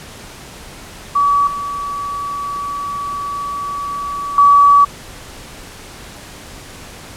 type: tone with level steps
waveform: sine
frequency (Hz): 1142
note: D6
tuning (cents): -49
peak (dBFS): -10 / -20 / -5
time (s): 1.15-4.85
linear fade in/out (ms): 10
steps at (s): 1.47 / 4.38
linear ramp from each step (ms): 2
effects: pink hiss -35 dBFS RMS until 7.16 s + low-pass 11000 Hz 12 dB/octave